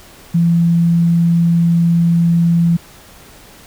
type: tone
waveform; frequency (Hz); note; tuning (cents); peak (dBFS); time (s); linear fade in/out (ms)
sine; 169.2; E3; +45; -9; 0.34-2.77; 10
effects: pink hiss -41 dBFS RMS until 3.66 s